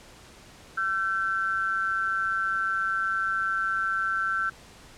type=tone pair together; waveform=sine; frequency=1350 / 1544.9 Hz; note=E6 / G6; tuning=+41 / -26 cents; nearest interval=major second; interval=233 cents; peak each=-27 dBFS; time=0.77-4.5 s; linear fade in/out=10 ms; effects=pink hiss -50 dBFS RMS until 4.97 s + low-pass 9000 Hz 12 dB/octave